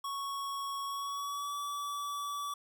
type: tone with pitch glide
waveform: square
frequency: 1108.7 to 1149.8 Hz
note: C#6 to D6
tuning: 0 to -37 cents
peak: -36 dBFS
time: 0.04-2.54 s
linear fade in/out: 5 ms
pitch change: +63 cents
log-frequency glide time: 0.86-1.55 s
effects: none